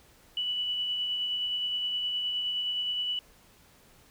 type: tone with tremolo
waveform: sine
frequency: 2960 Hz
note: F#7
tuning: in tune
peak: -27 dBFS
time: 0.37-3.19 s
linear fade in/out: 2 ms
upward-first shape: sine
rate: 9.6 Hz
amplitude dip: 25%
effects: pink hiss -59 dBFS RMS until 4.1 s